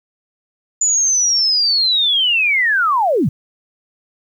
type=linear sweep; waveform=sine; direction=down; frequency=7040 to 103 Hz; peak=-12 dBFS; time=0.81-3.29 s; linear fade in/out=5 ms; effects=8-bit